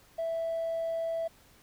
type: tone with hard clipping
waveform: sine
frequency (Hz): 659.3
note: E5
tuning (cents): 0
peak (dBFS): -30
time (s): 0.18-1.28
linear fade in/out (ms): 10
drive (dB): 1
effects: pink hiss -60 dBFS RMS until 1.62 s